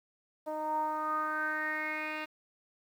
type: tone with low-pass filter sweep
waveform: 10% pulse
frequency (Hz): 308.3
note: D#4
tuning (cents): -16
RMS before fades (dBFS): -34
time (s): 0.46-2.26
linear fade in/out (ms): 20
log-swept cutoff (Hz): 730 to 2900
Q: 6.8
effects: 10-bit